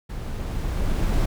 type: noise with level ramp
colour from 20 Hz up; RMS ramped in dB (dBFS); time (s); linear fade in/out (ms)
brown; -31 to -20; 0.09-1.26; 10
effects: none

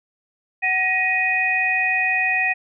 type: tone cluster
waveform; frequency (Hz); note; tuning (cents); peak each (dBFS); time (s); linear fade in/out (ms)
sine; 749 / 1893 / 2486; F#5 / A#6 / D#7; +21 / +26 / -2; -26 / -21 / -20; 0.62-2.54; 20
effects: none

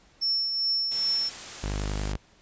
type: tone with tremolo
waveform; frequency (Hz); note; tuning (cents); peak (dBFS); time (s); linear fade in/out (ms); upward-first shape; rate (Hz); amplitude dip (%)
sine; 5400; E8; +41; -22; 0.21-1.3; 20; triangle; 2.5; 45
type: noise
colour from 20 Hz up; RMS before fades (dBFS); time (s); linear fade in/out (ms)
white; -39; 0.91-2.13; 10
type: tone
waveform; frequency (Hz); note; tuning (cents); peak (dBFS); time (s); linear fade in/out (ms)
sawtooth; 50.6; G#1; -44; -24; 1.63-2.17; 10
effects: pink hiss -59 dBFS RMS until 2.41 s + resampled to 16000 Hz

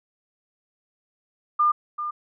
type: tone with echo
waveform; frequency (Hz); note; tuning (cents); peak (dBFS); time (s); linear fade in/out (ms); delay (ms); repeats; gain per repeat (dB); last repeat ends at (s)
sine; 1204; D6; +43; -16; 1.59-1.72; 10; 390; 1; -10; 2.11
effects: none

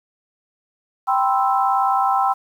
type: chord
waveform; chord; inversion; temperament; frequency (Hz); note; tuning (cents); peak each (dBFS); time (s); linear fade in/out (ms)
sine; C major seventh; second; equal; 784 / 987.8 / 1046.5 / 1318.5; G5 / B5 / C6 / E6; 0 / 0 / 0 / 0; -18 / -24 / -22 / -22; 1.07-2.34; 20
effects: 8-bit

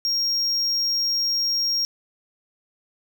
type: tone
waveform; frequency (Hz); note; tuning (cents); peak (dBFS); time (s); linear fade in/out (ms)
triangle; 5580; F8; -2; -19; 0.05-1.85; 0
effects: none

